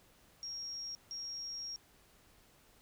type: tone bursts at uneven times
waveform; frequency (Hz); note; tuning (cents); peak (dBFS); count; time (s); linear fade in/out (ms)
sine; 5588; F8; 0; -40; 2; 0.43-0.95 / 1.11-1.76; 0
effects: pink hiss -65 dBFS RMS until 2.81 s